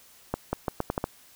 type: accelerating click train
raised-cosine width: 1 ms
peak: -12 dBFS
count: 7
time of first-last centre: 0.34-1.041 s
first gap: 190 ms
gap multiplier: 0.8
effects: white hiss -55 dBFS RMS until 1.35 s